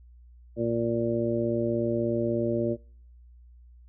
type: harmonic tone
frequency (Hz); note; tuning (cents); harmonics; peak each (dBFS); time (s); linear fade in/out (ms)
116.54; A#2; 0; 1 / 2 / 3 / 4 / 5; -33 / -30 / -28 / -34 / -30; 0.56-2.77; 50
effects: noise-tail reverb RT60 0.6 s tail -26 dB re dry + added 60 Hz sine -49 dBFS peak until 3.88 s